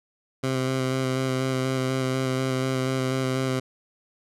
15% pulse tone with vibrato, 130.81 Hz, C3, in tune, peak -17 dBFS, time 0.43-3.6 s, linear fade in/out 10 ms, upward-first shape square, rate 4.1 Hz, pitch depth 13 cents each way, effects low-pass 10000 Hz 12 dB/octave

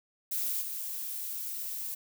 violet noise with level steps, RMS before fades -32 / -37 dBFS, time 0.31-1.95 s, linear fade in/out 10 ms, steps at 0.61 s, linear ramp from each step 10 ms, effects none

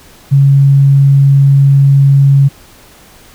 sine tone, 138.59 Hz, C#3, in tune, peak -3 dBFS, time 0.31-2.49 s, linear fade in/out 20 ms, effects pink hiss -40 dBFS RMS until 3.34 s

